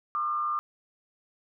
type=tone with frequency modulation; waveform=sine; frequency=1204 Hz; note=D6; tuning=43 cents sharp; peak=-26 dBFS; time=0.15-0.59 s; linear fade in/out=0 ms; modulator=119 Hz; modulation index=0.5; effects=none